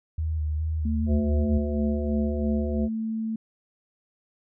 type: tone with vibrato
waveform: sine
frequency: 77.78 Hz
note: D#2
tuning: in tune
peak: -24 dBFS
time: 0.18-1.58 s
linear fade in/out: 5 ms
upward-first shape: square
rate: 2.4 Hz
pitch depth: 31 cents each way
type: tone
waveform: sine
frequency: 222 Hz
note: A3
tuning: 16 cents sharp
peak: -26 dBFS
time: 0.85-3.36 s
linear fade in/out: 5 ms
type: harmonic tone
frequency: 73 Hz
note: D2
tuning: 10 cents flat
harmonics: 1 / 3 / 5 / 7 / 9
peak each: -27 / -32 / -34 / -35 / -37 dBFS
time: 1.06-2.89 s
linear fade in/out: 50 ms
effects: none